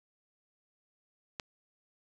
click, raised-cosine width 0.2 ms, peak -19 dBFS, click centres 1.398 s, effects none

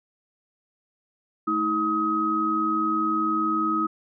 sine tone cluster, 218.8 / 318.5 / 1265 Hz, A3 / D#4 / D#6, -9 / +41 / +28 cents, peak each -31 / -26 / -23 dBFS, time 1.47-3.87 s, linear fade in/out 10 ms, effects none

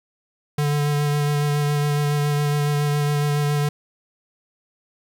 square tone with vibrato, 146.4 Hz, D3, 5 cents flat, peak -19 dBFS, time 0.58-3.69 s, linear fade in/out 5 ms, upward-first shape sine, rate 7.2 Hz, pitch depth 16 cents each way, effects 9-bit

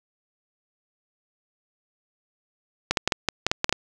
clicks, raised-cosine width 0.2 ms, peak -3 dBFS, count 10, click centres 2.91 / 2.972 / 3.076 / 3.122 / 3.287 / 3.466 / 3.515 / 3.644 / 3.694 / 3.726 s, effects none

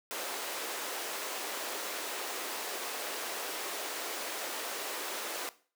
pink high-pass noise, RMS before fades -38 dBFS, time 0.11-5.49 s, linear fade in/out 0 ms, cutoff 370 Hz, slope 24 dB/octave, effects noise-tail reverb RT60 0.4 s tail -17 dB re dry

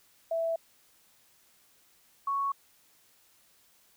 sine tone pair in turn, 660 / 1110 Hz, E5 / C#6, +2 / +2 cents, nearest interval major sixth, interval 900 cents, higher second, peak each -27 dBFS, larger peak neither, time 0.31-0.56 / 2.27-2.52 s, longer neither, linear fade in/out 5 ms, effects white hiss -64 dBFS RMS until 3.96 s

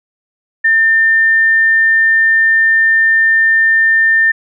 sine tone, 1800 Hz, A6, 39 cents sharp, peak -7 dBFS, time 0.64-4.32 s, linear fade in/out 10 ms, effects none

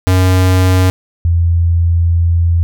square / sine tone pair in turn, 92.5 / 84.74 Hz, F#2 / E2, 0 / +48 cents, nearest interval major second, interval 152 cents, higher first, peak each -8 dBFS, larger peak neither, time 0.07-0.9 / 1.25-2.63 s, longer second, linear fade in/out 0 ms, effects none

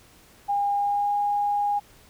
sine tone with pitch glide, 810 to 818.9 Hz, G#5 to G#5, -43 to -25 cents, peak -21 dBFS, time 0.48-1.8 s, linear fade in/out 20 ms, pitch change +18 cents, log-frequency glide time 0.76-1.16 s, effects pink hiss -54 dBFS RMS until 2.09 s

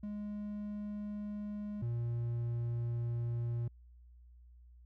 triangle tone pair in turn, 207.7 / 118.19 Hz, G#3 / A#2, 0 / +24 cents, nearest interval minor seventh, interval 976 cents, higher first, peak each -36 / -31 dBFS, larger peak second, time 0.03-1.82 / 1.82-3.68 s, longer second, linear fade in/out 5 ms, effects added 60 Hz sine -55 dBFS peak until 4.85 s

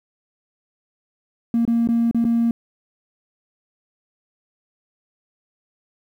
triangle tone with dropouts, 232.6 Hz, A#3, 4 cents flat, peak -12 dBFS, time 1.54-2.51 s, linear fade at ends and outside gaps 2 ms, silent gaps 1.652-1.677 / 1.874-1.888 / 2.112-2.146 / 2.243-2.25 s, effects tanh soft clip ceiling -12 dBFS + 9-bit

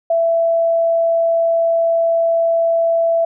sine tone, 666 Hz, E5, 18 cents sharp, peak -12 dBFS, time 0.1-3.25 s, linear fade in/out 5 ms, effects none

